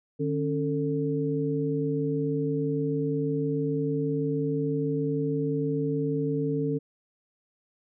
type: tone cluster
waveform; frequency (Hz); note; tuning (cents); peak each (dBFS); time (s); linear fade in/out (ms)
sine; 150.7 / 277 / 445.4; D3 / C#4 / A4; +45 / -1 / +21; -29; 0.19-6.79; 20
effects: none